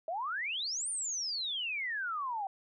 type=exponential two-way sweep; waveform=sine; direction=up then down; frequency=624 to 9397 to 757 Hz; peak=-33 dBFS; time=0.08-2.47 s; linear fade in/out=2 ms; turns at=0.89 s; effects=none